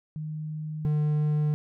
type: tone pair in turn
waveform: sine / triangle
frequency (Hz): 154.3 / 150.51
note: D#3 / D3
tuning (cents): -14 / +43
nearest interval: unison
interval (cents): 43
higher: first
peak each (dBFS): -31 / -20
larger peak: second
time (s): 0.16-0.85 / 0.85-1.54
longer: neither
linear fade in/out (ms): 0
effects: none